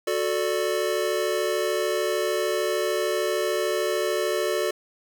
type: chord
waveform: square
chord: D major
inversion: first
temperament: just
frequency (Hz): 367.1 / 440.5 / 587.3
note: F#4 / A4 / D5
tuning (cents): -14 / +2 / 0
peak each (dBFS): -28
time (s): 0.07-4.71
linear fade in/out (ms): 5
effects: none